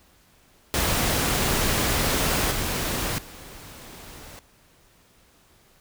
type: noise with level steps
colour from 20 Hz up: pink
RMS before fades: -23 / -27 / -43 dBFS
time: 0.74-4.39 s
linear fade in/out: 0 ms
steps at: 2.51 / 3.18 s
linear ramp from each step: 5 ms
effects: pink hiss -58 dBFS RMS until 5.8 s